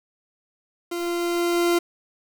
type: tone with level ramp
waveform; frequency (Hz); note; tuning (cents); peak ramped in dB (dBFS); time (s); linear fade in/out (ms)
40% pulse; 345.5; F4; -19; -25 to -16; 0.91-1.79; 10
effects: 7-bit